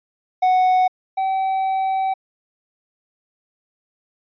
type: tone pair in turn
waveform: triangle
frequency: 740 / 766.5 Hz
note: F#5 / G5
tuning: 0 / -39 cents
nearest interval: minor second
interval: 61 cents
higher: second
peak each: -11 / -16 dBFS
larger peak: first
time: 0.42-0.88 / 1.17-2.14 s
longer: second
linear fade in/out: 10 ms
effects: resampled to 11025 Hz